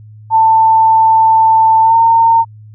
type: tone with pitch glide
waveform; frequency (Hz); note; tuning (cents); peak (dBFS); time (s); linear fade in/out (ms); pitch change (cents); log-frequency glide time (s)
sine; 890 to 912.4; A5 to A#5; +20 to -37; -5; 0.3-2.45; 50; +43; 1.83-1.95
effects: added 107 Hz sine -33 dBFS peak until 2.74 s